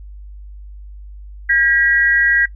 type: tone pair together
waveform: sine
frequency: 1617.1 / 1926 Hz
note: G#6 / B6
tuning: -47 / -44 cents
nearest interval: minor third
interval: 303 cents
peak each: -14 dBFS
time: 1.49-2.46 s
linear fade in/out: 10 ms
effects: noise-tail reverb RT60 0.1 s tail -19 dB re dry + added 50 Hz sine -32 dBFS peak until 2.55 s